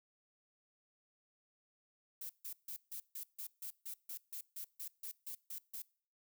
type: noise bursts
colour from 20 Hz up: violet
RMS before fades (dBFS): -45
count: 16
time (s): 2.21-5.82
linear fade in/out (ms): 5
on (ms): 85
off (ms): 150
effects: noise-tail reverb RT60 0.5 s tail -24 dB re dry